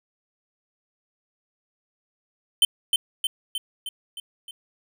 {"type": "tone with echo", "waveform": "square", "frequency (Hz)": 3086, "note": "G7", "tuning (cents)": -28, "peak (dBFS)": -14, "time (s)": [2.62, 2.65], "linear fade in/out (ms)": 2, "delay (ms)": 310, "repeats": 6, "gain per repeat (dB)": -4, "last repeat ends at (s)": 4.51, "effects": []}